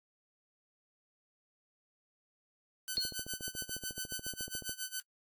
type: tone with tremolo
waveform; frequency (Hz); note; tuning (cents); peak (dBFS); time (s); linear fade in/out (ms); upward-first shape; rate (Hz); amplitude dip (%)
5% pulse; 1514; F#6; +39; -24; 2.88-5; 0; sine; 7.3; 90
type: tone with exponential decay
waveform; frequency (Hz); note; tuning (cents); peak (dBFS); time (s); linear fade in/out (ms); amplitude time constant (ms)
sine; 4321; C#8; -45; -27; 2.97-3.26; 0; 63
type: click train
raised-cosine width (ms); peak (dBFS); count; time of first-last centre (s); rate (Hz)
2; -33; 25; 2.98-4.694; 14
effects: noise-tail reverb RT60 0.1 s tail -26 dB re dry + AAC 64 kbps